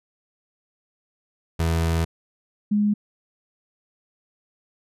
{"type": "tone pair in turn", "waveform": ["30% pulse", "sine"], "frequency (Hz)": [82.41, 207.7], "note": ["E2", "G#3"], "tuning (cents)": [0, 0], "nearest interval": "octave + major third", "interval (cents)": 1600, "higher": "second", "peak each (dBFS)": -17, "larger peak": "neither", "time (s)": [[1.59, 2.05], [2.71, 2.94]], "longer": "first", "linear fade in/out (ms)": 10, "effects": ["resampled to 32000 Hz"]}